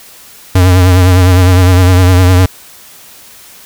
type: tone with vibrato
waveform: square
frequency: 91.2 Hz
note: F#2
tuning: 24 cents flat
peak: -4 dBFS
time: 0.55-2.46 s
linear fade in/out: 5 ms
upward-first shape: triangle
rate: 9.8 Hz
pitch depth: 61 cents each way
effects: white hiss -36 dBFS RMS until 3.65 s